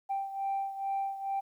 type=beating tone pair; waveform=sine; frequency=784 / 786.3 Hz; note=G5 / G5; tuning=0 / +5 cents; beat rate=2.3 Hz; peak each=-31 / -36 dBFS; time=0.09-1.41 s; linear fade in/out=20 ms; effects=tanh soft clip ceiling -26 dBFS + 11-bit